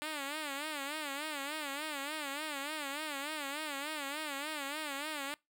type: tone with vibrato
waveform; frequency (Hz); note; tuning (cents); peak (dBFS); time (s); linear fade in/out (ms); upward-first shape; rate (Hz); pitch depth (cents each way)
5% pulse; 292.7; D4; -6; -26; 0.02-5.34; 0; sine; 3.4; 120
effects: noise-tail reverb RT60 0.2 s tail -24 dB re dry